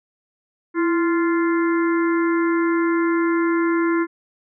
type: harmonic tone with a mistuned harmonic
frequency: 347.6 Hz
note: F4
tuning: 8 cents flat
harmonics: 1 / 3 / 4 / 5 / 6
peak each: -17 / -27 / -29 / -31 / -33 dBFS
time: 0.74-4.07 s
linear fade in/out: 50 ms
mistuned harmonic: 1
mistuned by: -71 cents
effects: none